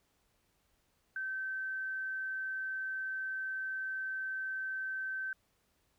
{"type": "tone", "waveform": "sine", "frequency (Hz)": 1544, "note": "G6", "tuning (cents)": -27, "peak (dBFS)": -35, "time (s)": [1.16, 5.33], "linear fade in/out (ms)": 2, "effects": ["pink hiss -75 dBFS RMS until 5.98 s"]}